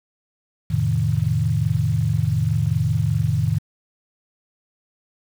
sine chord, F dominant seventh, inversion none, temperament equal, 87.31 / 110 / 130.81 / 155.56 Hz, F2 / A2 / C3 / Eb3, 0 / 0 / 0 / 0 cents, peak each -26 / -21 / -24 / -22 dBFS, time 0.7-3.59 s, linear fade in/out 10 ms, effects 7-bit

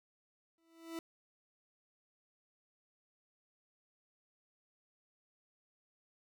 40% pulse tone with exponential growth, 329.6 Hz, E4, in tune, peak -37 dBFS, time 0.58-0.99 s, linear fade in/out 1 ms, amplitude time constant 88 ms, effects none

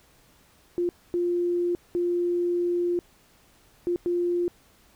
sine tone bursts at uneven times, 350 Hz, F4, 4 cents sharp, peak -22 dBFS, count 5, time 0.78-0.89 / 1.14-1.75 / 1.95-2.99 / 3.87-3.96 / 4.06-4.48 s, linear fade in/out 0 ms, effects pink hiss -59 dBFS RMS until 4.95 s

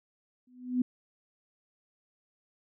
sine tone with exponential growth, 250 Hz, B3, 21 cents sharp, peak -21 dBFS, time 0.47-0.82 s, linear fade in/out 5 ms, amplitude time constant 74 ms, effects none

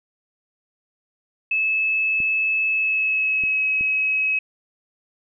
sine tone with pitch glide, 2603 to 2558 Hz, E7 to D#7, -22 to +47 cents, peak -18 dBFS, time 1.51-4.39 s, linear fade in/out 5 ms, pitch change -31 cents, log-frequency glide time 2.67-3.65 s
clicks, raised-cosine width 3 ms, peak -25 dBFS, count 3, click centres 2.203 / 3.437 / 3.81 s
effects none

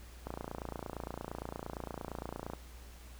click train, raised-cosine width 1 ms, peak -25 dBFS, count 66, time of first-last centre 0.27-2.535 s, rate 28.7 Hz, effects added 60 Hz sine -50 dBFS peak until 3.19 s + pink hiss -57 dBFS RMS until 3.19 s

